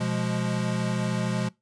square chord, F diminished, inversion second, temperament equal, 123.47 / 174.61 / 207.7 Hz, Cb3 / F3 / Ab3, 0 / 0 / 0 cents, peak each -30 dBFS, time 0-1.49 s, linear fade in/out 10 ms, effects noise-tail reverb RT60 0.2 s tail -22 dB re dry + resampled to 22050 Hz

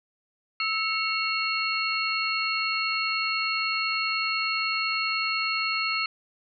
sine tone cluster, 1305 / 2199 / 2745 / 4303 Hz, E6 / C#7 / F7 / C8, -18 / -14 / -31 / +48 cents, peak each -30 dBFS, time 0.6-6.06 s, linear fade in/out 2 ms, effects none

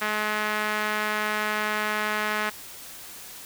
sawtooth tone with band-pass filter, 212.4 Hz, G#3, 39 cents sharp, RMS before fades -27 dBFS, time 0.01-2.5 s, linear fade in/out 10 ms, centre 1700 Hz, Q 1.5, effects white hiss -42 dBFS RMS until 3.45 s

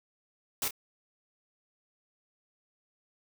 white noise with echo, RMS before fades -31 dBFS, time 0.62-0.68 s, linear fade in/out 2 ms, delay 28 ms, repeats 1, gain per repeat -10 dB, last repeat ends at 0.708 s, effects none

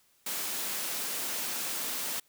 white high-pass noise, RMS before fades -34 dBFS, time 0.26-2.2 s, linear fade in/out 5 ms, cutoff 160 Hz, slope 24 dB/octave, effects white hiss -67 dBFS RMS until 2.28 s

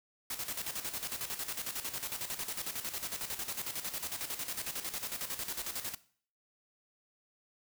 white noise with tremolo, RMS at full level -37 dBFS, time 0.3-5.95 s, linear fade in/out 5 ms, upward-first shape square, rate 11 Hz, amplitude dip 65%, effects noise-tail reverb RT60 0.5 s tail -18 dB re dry

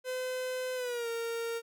45% pulse tone with pitch glide, 510 to 462.3 Hz, C5 to A#4, -44 to -14 cents, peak -33 dBFS, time 0.04-1.62 s, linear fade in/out 50 ms, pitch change -170 cents, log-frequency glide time 0.75-1.08 s, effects none

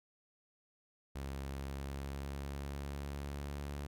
sawtooth tone with pitch glide, 68.4 to 71.43 Hz, C#2 to D2, -23 to -47 cents, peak -36 dBFS, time 1.15-3.87 s, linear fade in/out 10 ms, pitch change +76 cents, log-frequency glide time 1.47-3.66 s, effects none

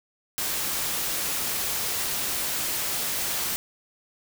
white noise, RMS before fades -28 dBFS, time 0.38-3.56 s, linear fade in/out 0 ms, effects none

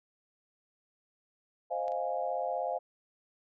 sine chord, F minor seventh, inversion second, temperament equal, 523.3 / 622.3 / 698.5 / 830.6 Hz, C5 / Eb5 / F5 / Ab5, 0 / 0 / 0 / 0 cents, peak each -36 / -37 / -34 / -38 dBFS, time 1.7-2.79 s, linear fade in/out 20 ms
clicks, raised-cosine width 0.2 ms, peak -34 / -40 dBFS, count 2, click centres 1.881 / 1.92 s
effects none

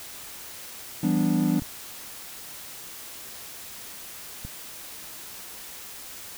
triangle chord, E minor seventh, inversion none, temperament equal with one note detuned, 168.08 / 196 / 246.9 / 293.7 Hz, E3 / G3 / B3 / D4, +34 / 0 / 0 / 0 cents, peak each -24 dBFS, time 1.03-1.6 s, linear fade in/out 5 ms
clicks, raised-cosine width 5 ms, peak -24 dBFS, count 2, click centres 1.621 / 4.45 s
effects white hiss -41 dBFS RMS until 6.37 s

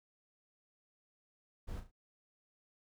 brown noise with echo, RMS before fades -42 dBFS, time 1.67-1.81 s, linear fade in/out 20 ms, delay 35 ms, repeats 3, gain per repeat -8 dB, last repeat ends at 1.915 s, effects none

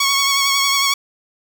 10% pulse tone with vibrato, 1108.7 Hz, C#6, in tune, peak -6 dBFS, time 0-0.94 s, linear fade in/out 5 ms, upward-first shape triangle, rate 11 Hz, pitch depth 32 cents each way, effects none

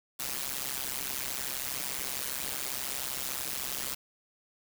white noise with amplitude modulation, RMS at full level -31 dBFS, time 0.19-3.95 s, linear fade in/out 10 ms, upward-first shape sine, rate 133 Hz, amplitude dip 100%, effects none

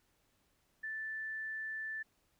sine tone, 1760 Hz, A6, in tune, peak -38 dBFS, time 0.83-2.03 s, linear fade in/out 10 ms, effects pink hiss -75 dBFS RMS until 2.39 s

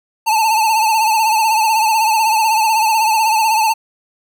square tone with vibrato, 880 Hz, A5, in tune, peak -12 dBFS, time 0.26-3.74 s, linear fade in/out 20 ms, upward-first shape triangle, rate 16 Hz, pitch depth 79 cents each way, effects none

